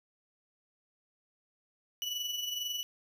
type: tone with amplitude modulation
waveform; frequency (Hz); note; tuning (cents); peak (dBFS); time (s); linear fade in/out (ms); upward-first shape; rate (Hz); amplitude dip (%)
35% pulse; 2954; F#7; -3; -30; 2.02-2.83; 0; sine; 22.1; 50
effects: none